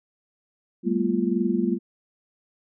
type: tone cluster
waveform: sine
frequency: 194.1 / 216.4 / 238.6 / 345.7 Hz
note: G3 / A3 / A#3 / F4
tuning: -17 / -29 / +41 / -18 cents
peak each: -26 dBFS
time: 0.83-1.79 s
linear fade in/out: 50 ms
effects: none